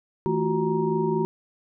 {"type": "tone cluster", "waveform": "sine", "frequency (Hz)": [162.4, 221.3, 351.3, 375.5, 938], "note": ["E3", "A3", "F4", "F#4", "A#5"], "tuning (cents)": [-26, 10, 10, 26, 11], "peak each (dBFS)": [-28, -29, -31, -24, -30], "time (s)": [0.26, 1.25], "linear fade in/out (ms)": 0, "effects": []}